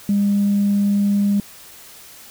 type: tone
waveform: sine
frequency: 202.1 Hz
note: G#3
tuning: 47 cents flat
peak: -13 dBFS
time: 0.09-1.4 s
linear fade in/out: 2 ms
effects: tanh soft clip ceiling -10 dBFS + white hiss -42 dBFS RMS until 2.3 s